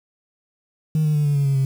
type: tone with pitch steps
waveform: sine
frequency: 155.7 / 151.97 / 148.33 / 144.77 / 141.3 / 137.91 / 134.61 Hz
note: D#3 / D#3 / D3 / D3 / C#3 / C#3 / C3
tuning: +2 / -40 / +18 / -24 / +34 / -9 / +50 cents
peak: -14 dBFS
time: 0.95-1.65 s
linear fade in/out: 2 ms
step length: 100 ms
effects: tanh soft clip ceiling -14 dBFS + 7-bit